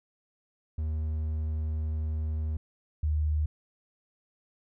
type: tone pair in turn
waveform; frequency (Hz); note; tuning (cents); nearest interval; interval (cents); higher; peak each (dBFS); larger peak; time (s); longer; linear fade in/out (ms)
triangle / sine; 77.78 / 76.22; D#2 / D#2; 0 / -35; unison; 35; first; -26 / -24; second; 0.78-2.57 / 3.03-3.46; first; 5
effects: none